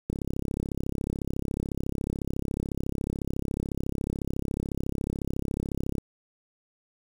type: click train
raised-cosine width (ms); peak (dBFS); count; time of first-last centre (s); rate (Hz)
3; -16; 201; 0.1-5.982; 34
effects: 7-bit